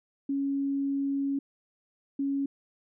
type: tone pair in turn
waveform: sine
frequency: 277.2 / 277.2 Hz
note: C#4 / C#4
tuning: 0 / 0 cents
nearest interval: unison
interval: 0 cents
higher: neither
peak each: -26 dBFS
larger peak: neither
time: 0.29-1.39 / 2.19-2.46 s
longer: first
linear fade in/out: 5 ms
effects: none